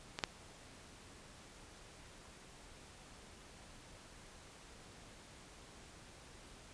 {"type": "clicks", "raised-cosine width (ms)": 0.2, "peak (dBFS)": [-22, -15], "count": 2, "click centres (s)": [0.189, 0.238], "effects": ["pink hiss -57 dBFS RMS until 6.73 s", "resampled to 22050 Hz"]}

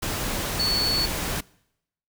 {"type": "tone in noise", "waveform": "sine", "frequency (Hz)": 4435, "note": "C#8", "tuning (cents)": 0, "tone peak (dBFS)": -21, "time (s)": [0.59, 1.06], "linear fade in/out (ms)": 10, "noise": "pink", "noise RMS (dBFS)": -28, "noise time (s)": [0.02, 1.41], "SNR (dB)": 4, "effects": ["noise-tail reverb RT60 0.8 s tail -24 dB re dry"]}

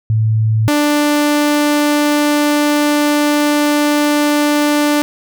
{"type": "tone pair in turn", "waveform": ["sine", "sawtooth"], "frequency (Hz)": [110, 294.8], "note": ["A2", "D4"], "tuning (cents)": [0, 7], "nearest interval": "octave + perfect fourth", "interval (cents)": 1707, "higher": "second", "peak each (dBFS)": [-10, -7], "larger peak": "second", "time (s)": [[0.1, 0.68], [0.68, 5.02]], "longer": "second", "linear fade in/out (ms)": 0, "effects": []}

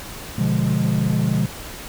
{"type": "chord", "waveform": "triangle", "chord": "B diminished seventh", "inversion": "none", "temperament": "equal", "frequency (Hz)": [123.47, 146.83, 174.61, 207.7], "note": ["B2", "D3", "F3", "Ab3"], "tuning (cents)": [0, 0, 0, 0], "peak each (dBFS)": -20, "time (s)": [0.38, 1.46], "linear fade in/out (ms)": 5, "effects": ["tanh soft clip ceiling -8 dBFS", "pink hiss -35 dBFS RMS until 1.88 s"]}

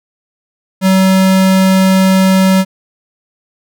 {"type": "tone", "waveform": "square", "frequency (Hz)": 189.6, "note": "F#3", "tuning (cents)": 43, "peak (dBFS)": -7, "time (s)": [0.81, 2.65], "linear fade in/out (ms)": 50, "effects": []}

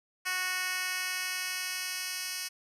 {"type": "tone with high-pass filter sweep", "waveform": "10% pulse", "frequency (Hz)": 368, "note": "F#4", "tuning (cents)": -9, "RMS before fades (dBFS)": -34, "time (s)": [0.25, 2.49], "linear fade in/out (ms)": 20, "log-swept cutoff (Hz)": [1700, 3600], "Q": 0.96, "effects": ["resampled to 32000 Hz"]}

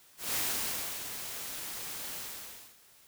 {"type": "noise with ADSR envelope", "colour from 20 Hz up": "white", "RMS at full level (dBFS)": -31, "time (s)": [0.17, 2.78], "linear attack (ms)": 180, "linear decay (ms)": 650, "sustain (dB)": -9, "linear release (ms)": 600, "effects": ["white hiss -60 dBFS RMS until 3.07 s"]}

